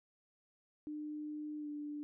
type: tone with pitch glide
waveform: sine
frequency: 301 to 295.1 Hz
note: D4 to D4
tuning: +43 to +8 cents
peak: -40 dBFS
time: 0.87-2.03 s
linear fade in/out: 0 ms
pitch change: -35 cents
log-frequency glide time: 1.59-1.68 s
effects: none